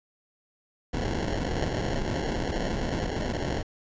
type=noise with sample-and-hold; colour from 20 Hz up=pink; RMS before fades=-29 dBFS; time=0.93-3.63 s; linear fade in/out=10 ms; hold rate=1225 Hz; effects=resampled to 16000 Hz